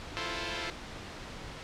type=chord; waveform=5% pulse; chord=F major seventh; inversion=third; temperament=equal; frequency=329.6 / 349.2 / 440 / 523.3 Hz; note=E4 / F4 / A4 / C5; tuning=0 / 0 / 0 / 0 cents; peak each=-28 dBFS; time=0.17-0.7 s; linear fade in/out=0 ms; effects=pink hiss -43 dBFS RMS until 1.63 s + low-pass 5000 Hz 12 dB/octave